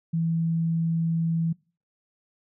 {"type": "tone", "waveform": "sine", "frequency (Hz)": 164.81, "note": "E3", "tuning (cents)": 0, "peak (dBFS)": -22, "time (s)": [0.13, 1.53], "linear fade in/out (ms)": 10, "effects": ["noise-tail reverb RT60 0.4 s tail -25 dB re dry"]}